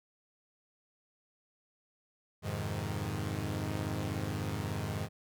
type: chord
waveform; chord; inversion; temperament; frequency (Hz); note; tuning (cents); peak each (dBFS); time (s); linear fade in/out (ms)
sawtooth; F minor seventh; none; equal; 87.31 / 103.83 / 130.81 / 155.56; F2 / Ab2 / C3 / Eb3; 0 / 0 / 0 / 0; -36 / -33 / -38 / -36; 2.42-5.09; 50
effects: none